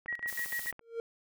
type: click train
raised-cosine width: 0.5 ms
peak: -31 dBFS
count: 12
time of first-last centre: 0.06-0.793 s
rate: 15 Hz
type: tone with tremolo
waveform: sine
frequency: 1907 Hz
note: A#6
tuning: 39 cents sharp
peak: -32 dBFS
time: 0.08-0.71 s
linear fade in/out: 5 ms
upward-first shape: square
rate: 6.8 Hz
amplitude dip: 80%
type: noise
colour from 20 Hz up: blue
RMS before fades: -41 dBFS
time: 0.27-0.72 s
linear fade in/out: 20 ms
type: tone with exponential growth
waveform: triangle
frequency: 460.9 Hz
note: A#4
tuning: 20 cents flat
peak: -28 dBFS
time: 0.81-1 s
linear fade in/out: 1 ms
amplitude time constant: 41 ms
effects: none